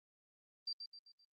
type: tone with echo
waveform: sine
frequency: 4699 Hz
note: D8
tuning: in tune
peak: -38 dBFS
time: 0.67-0.73 s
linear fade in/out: 5 ms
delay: 130 ms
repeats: 4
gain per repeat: -7 dB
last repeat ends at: 1.25 s
effects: Opus 24 kbps